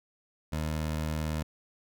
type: tone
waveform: 20% pulse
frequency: 77.78 Hz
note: D#2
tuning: in tune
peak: -25 dBFS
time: 0.52-1.43 s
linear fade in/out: 10 ms
effects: none